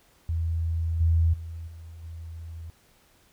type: tone with level steps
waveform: sine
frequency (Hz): 82.4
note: E2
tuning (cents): 0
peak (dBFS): -24 / -18 / -34 / -40 / -36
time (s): 0.29-2.7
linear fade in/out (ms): 0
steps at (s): 1 / 1.33 / 1.67 / 2.03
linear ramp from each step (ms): 10
effects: pink hiss -61 dBFS RMS until 3.32 s